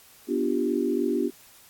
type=chord; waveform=sine; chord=G dominant seventh; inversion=first; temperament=equal; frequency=246.9 / 293.7 / 349.2 / 392 Hz; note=B3 / D4 / F4 / G4; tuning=0 / 0 / 0 / 0 cents; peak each=-28 dBFS; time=0.27-1.31 s; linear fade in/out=50 ms; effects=white hiss -53 dBFS RMS until 1.69 s + AAC 64 kbps